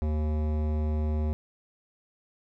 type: tone with hard clipping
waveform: sine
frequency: 76.5 Hz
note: D#2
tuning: 29 cents flat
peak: -27 dBFS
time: 0.02-1.33 s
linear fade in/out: 0 ms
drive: 16 dB
effects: none